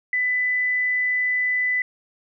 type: tone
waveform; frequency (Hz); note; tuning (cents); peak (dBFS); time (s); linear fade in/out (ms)
sine; 1997; B6; +19; -19; 0.13-1.82; 2
effects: none